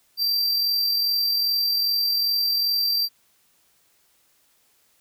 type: tone with amplitude modulation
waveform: square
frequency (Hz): 4701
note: D8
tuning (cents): +1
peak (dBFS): -19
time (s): 0.17-3.09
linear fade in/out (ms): 50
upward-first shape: sine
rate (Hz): 42.5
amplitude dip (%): 30
effects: white hiss -63 dBFS RMS until 5 s